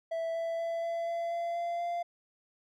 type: tone with pitch steps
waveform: triangle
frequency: 659.3 / 663.9 / 668.5 / 673.2 / 677.8 / 682.6 / 687.3 / 692.1 Hz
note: E5 / E5 / E5 / E5 / E5 / F5 / F5 / F5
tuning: 0 / +12 / +24 / +36 / +48 / -40 / -28 / -16 cents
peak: -29 dBFS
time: 0.11-2.03 s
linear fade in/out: 10 ms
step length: 240 ms
effects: none

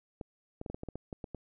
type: clicks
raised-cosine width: 2 ms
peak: -26 dBFS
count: 11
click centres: 0.212 / 0.614 / 0.662 / 0.7 / 0.745 / 0.834 / 0.887 / 0.956 / 1.128 / 1.242 / 1.347 s
effects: none

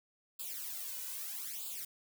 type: noise with flanger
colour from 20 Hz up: blue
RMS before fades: -42 dBFS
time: 0.39-1.85 s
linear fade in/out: 5 ms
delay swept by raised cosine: 0.25 to 2.05 ms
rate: 0.79 Hz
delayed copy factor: +1
effects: none

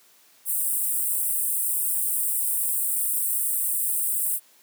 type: high-pass noise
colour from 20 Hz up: pink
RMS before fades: -25 dBFS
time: 0.45-4.4 s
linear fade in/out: 50 ms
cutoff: 8200 Hz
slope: 96 dB/octave
effects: white hiss -57 dBFS RMS until 4.62 s + high-pass 200 Hz 12 dB/octave

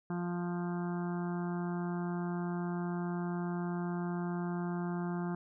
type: harmonic tone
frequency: 175.2 Hz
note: F3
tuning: 6 cents sharp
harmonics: 1 / 2 / 4 / 5 / 6 / 7 / 8 / 9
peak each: -34 / -40 / -46 / -48 / -50 / -51 / -52 / -53 dBFS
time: 0.1-5.35 s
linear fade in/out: 2 ms
effects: none

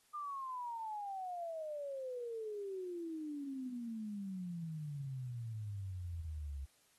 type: exponential sweep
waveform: sine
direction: down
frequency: 1215 to 67.3 Hz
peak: -40 dBFS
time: 0.13-6.66 s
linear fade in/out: 20 ms
effects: white hiss -71 dBFS RMS until 6.98 s + AAC 32 kbps

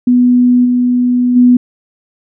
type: tone with level steps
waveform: sine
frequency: 246.8 Hz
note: B3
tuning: 1 cent flat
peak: -5 / -8 / -3 dBFS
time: 0.07-1.57 s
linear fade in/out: 5 ms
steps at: 0.64 / 1.35 s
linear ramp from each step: 20 ms
effects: none

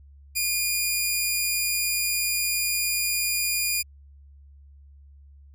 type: tone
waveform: 10% pulse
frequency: 2429 Hz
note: D#7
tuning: 42 cents flat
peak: -14 dBFS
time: 0.35-3.83 s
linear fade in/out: 20 ms
effects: added 70 Hz sine -47 dBFS peak until 5.54 s

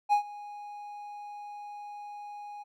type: tone with ADSR envelope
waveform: triangle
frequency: 826 Hz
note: G#5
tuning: 10 cents flat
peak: -17 dBFS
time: 0.09-2.64 s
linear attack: 36 ms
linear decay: 99 ms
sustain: -21 dB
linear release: 22 ms
effects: none

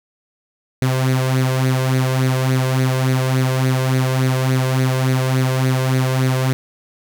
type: tone with flanger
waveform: sawtooth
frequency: 130 Hz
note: C3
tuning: 11 cents flat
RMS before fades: -17 dBFS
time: 0.82-6.53 s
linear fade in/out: 0 ms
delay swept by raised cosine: 0.47 to 1.97 ms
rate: 3.5 Hz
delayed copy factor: +0.6
effects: none

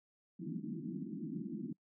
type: band-pass noise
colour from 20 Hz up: pink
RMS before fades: -42 dBFS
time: 0.39-1.73 s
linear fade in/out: 10 ms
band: 150 to 340 Hz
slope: 96 dB/octave
effects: noise-tail reverb RT60 0.1 s tail -26 dB re dry

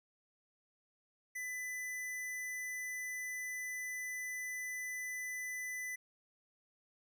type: tone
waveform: square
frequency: 2000 Hz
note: B6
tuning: 21 cents sharp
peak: -40 dBFS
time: 1.35-5.96 s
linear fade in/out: 10 ms
effects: none

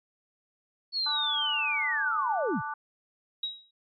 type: linear sweep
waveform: sine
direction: down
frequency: 4435 to 84 Hz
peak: -26 dBFS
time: 0.92-2.62 s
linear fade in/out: 50 ms
type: chord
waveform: sine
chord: D major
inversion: second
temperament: equal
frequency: 880 / 1174.7 / 1480 Hz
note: A5 / D6 / F#6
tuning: 0 / 0 / 0 cents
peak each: -35 / -36 / -37 dBFS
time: 1.06-2.74 s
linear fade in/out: 5 ms
type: tone with exponential decay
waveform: sine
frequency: 3827 Hz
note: A#7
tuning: 45 cents sharp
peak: -26 dBFS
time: 3.43-3.71 s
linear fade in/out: 5 ms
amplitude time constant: 59 ms
effects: MP3 64 kbps

